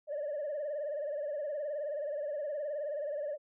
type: tone with vibrato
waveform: sine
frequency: 587.3 Hz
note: D5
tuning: in tune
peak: -32 dBFS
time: 0.07-3.38 s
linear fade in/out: 50 ms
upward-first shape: sine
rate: 19 Hz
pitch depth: 89 cents each way
effects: tanh soft clip ceiling -31 dBFS